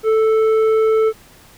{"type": "tone with tanh clipping", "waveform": "triangle", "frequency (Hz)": 440, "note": "A4", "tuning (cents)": 0, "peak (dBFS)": -13, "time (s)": [0.03, 1.13], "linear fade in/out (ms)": 50, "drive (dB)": 12, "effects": ["pink hiss -46 dBFS RMS until 1.57 s"]}